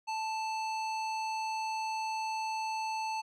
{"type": "tone with low-pass filter", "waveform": "square", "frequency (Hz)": 880, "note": "A5", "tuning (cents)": 0, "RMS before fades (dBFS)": -35, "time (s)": [0.07, 3.22], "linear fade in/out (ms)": 20, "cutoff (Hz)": 5800, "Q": 0.99, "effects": []}